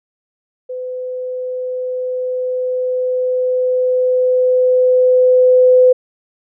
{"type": "tone with level ramp", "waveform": "sine", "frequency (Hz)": 506, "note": "B4", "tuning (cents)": 42, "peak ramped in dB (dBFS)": [-22, -5], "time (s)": [0.69, 5.93], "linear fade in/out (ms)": 10, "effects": []}